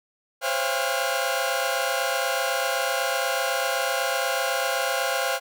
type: tone cluster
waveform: sawtooth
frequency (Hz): 518 / 546 / 681 / 802 / 1427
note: C5 / C#5 / F5 / G5 / F6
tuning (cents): -17 / -26 / -44 / +39 / +37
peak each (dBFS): -26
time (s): 0.41-5.4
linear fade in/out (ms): 50
effects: none